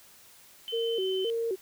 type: tone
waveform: sine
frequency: 3062 Hz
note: G7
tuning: 41 cents flat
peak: -34 dBFS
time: 0.68-1.3 s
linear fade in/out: 0 ms
type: tone with vibrato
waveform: sine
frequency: 417.4 Hz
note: G#4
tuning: 9 cents sharp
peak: -27 dBFS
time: 0.72-1.56 s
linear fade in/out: 20 ms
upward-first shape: square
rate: 1.9 Hz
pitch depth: 170 cents each way
effects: white hiss -55 dBFS RMS until 1.61 s